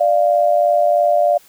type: tone pair together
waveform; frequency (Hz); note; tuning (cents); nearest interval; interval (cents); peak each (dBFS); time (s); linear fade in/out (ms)
sine; 592 / 695; D5 / F5; +14 / -9; minor third; 277; -14; 0-1.38; 10
effects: white hiss -49 dBFS RMS until 1.48 s